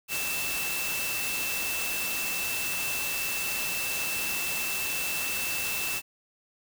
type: tone in noise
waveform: sine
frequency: 2658 Hz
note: E7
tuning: 14 cents sharp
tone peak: -32 dBFS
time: 0.08-6.02 s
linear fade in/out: 50 ms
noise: white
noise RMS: -32 dBFS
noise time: 0.08-6.02 s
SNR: -3 dB
effects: none